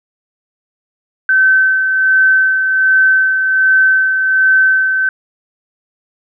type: tone with tremolo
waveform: sine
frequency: 1536 Hz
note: G6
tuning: 36 cents flat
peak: -6 dBFS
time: 1.29-5.09 s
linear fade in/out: 2 ms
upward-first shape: sine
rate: 1.3 Hz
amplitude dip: 45%
effects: none